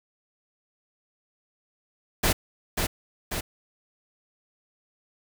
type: noise with echo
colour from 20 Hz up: pink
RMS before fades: -22 dBFS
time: 2.23-2.33 s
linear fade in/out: 10 ms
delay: 540 ms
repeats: 2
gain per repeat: -4 dB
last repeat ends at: 3.41 s
effects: none